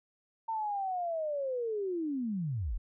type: linear sweep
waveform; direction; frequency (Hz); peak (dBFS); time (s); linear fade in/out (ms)
sine; down; 910 to 32.7; -31; 0.48-2.78; 10
effects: none